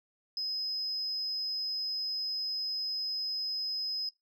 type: tone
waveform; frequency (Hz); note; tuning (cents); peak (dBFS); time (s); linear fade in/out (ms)
sine; 5070; D#8; +32; -30; 0.37-4.09; 2
effects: noise-tail reverb RT60 0.2 s tail -22 dB re dry + tanh soft clip ceiling -27 dBFS